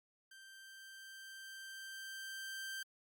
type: tone with level ramp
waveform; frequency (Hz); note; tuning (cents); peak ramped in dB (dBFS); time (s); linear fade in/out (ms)
sawtooth; 1568; G6; 0; -52 to -38; 0.31-2.83; 5
effects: Opus 48 kbps